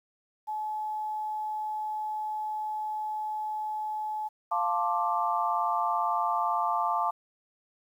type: tone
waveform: sine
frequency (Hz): 857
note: A5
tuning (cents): -46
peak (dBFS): -30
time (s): 0.47-4.29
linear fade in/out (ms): 20
type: chord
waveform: sine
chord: D minor seventh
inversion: first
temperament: equal with one note detuned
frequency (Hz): 698.5 / 880 / 1056.8 / 1174.7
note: F5 / A5 / C6 / D6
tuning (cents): 0 / 0 / +17 / 0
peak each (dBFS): -31 / -29 / -33 / -30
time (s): 4.51-7.11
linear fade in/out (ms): 10
effects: 10-bit